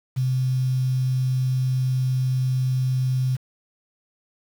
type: tone with quantisation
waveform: sine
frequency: 129.2 Hz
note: C3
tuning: 21 cents flat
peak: -19 dBFS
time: 0.16-3.37 s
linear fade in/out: 20 ms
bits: 7
effects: none